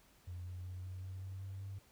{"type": "tone with pitch steps", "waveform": "triangle", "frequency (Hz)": [88.8, 90.04, 91.3, 92.57, 93.86, 95.17, 96.5, 97.85], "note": ["F2", "F#2", "F#2", "F#2", "F#2", "F#2", "G2", "G2"], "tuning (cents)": [29, -47, -23, 1, 25, 49, -27, -3], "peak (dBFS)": -39, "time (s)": [0.27, 1.79], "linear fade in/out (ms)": 10, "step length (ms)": 190, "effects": ["tanh soft clip ceiling -40 dBFS", "pink hiss -67 dBFS RMS until 1.91 s"]}